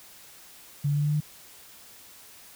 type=tone with pitch steps; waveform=sine; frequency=143.4 / 144.82 / 146.24 / 147.69 / 149.14 / 150.62 Hz; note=D3 / D3 / D3 / D3 / D3 / D3; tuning=-41 / -24 / -7 / +10 / +27 / +44 cents; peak=-22 dBFS; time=0.84-1.206 s; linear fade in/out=10 ms; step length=61 ms; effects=white hiss -50 dBFS RMS until 2.55 s